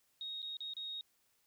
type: tone with dropouts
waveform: sine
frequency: 3749 Hz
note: A#7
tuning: 9 cents sharp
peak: -40 dBFS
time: 0.21-1.01 s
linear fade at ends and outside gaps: 1 ms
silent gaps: 0.419-0.427 / 0.569-0.605 / 0.736-0.767 s
effects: white hiss -75 dBFS RMS until 1.46 s